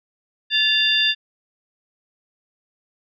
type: tone cluster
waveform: sine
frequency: 1735 / 2780 / 3565 / 4752 Hz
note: A6 / F7 / A7 / D8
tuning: -25 / -9 / +22 / +20 cents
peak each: -23 / -21 / -18 / -27 dBFS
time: 0.5-1.15 s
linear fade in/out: 50 ms
effects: none